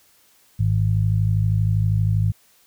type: harmonic tone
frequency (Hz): 52.6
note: G#1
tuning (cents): +23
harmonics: 1 / 2 / 3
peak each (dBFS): -27 / -17 / -25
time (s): 0.59-2.32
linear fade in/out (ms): 10
effects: white hiss -57 dBFS RMS until 2.66 s